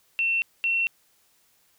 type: tone pair in turn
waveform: sine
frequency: 2700 / 2715 Hz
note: E7 / F7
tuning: +41 / -50 cents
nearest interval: unison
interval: 9 cents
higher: second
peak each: -21 dBFS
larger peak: neither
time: 0.19-0.42 / 0.64-0.87 s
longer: neither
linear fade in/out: 0 ms
effects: white hiss -64 dBFS RMS until 1.78 s